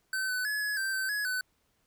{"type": "tone with pitch steps", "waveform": "square", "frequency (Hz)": [1533, 1503, 1699, 1689, 1563, 1541, 1681, 1506], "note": ["G6", "F#6", "G#6", "G#6", "G6", "G6", "G#6", "F#6"], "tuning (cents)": [-39, 27, 39, 29, -6, -30, 20, 30], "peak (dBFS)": -30, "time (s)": [0.13, 1.41], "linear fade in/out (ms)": 2, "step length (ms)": 160, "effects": ["pink hiss -73 dBFS RMS until 1.86 s"]}